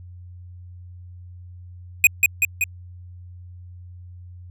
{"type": "tone with echo", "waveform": "square", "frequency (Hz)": 2489, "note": "D#7", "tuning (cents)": 0, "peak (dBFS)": -9, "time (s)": [2.04, 2.07], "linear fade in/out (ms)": 2, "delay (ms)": 190, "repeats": 3, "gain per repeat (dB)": -3, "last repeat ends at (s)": 2.64, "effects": ["added 89 Hz sine -38 dBFS peak until 4.5 s"]}